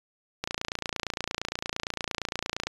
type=click train; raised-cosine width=0.2 ms; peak=-12 dBFS; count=65; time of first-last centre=0.44-2.67 s; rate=28.7 Hz; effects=resampled to 24000 Hz